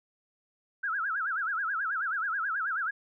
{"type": "tone with vibrato", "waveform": "sine", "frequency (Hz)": 1459, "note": "F#6", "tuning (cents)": -25, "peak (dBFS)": -28, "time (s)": [0.83, 2.91], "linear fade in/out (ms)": 10, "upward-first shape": "sine", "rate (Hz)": 9.3, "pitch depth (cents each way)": 220, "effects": []}